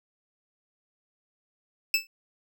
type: tone with exponential decay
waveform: 25% pulse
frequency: 2634 Hz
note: E7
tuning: 2 cents flat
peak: -13 dBFS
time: 1.94-2.07 s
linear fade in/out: 2 ms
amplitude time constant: 27 ms
effects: none